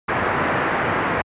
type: low-pass noise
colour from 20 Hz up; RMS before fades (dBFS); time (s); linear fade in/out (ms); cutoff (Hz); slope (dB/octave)
white; -21; 0.08-1.22; 10; 1800; 24
effects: high-pass 80 Hz 12 dB/octave + resampled to 8000 Hz